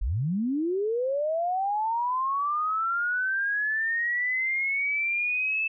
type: linear sweep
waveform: sine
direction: up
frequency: 37.46 to 2637 Hz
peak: -24 dBFS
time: 0.01-5.68 s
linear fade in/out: 10 ms
effects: none